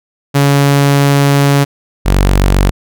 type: tone pair in turn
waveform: sawtooth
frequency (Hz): 141 / 47.45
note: C#3 / F#1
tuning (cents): +30 / +44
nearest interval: octave + perfect fifth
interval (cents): 1886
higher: first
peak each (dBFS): -3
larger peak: neither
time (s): 0.34-1.65 / 2.05-2.71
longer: first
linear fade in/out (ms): 20
effects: none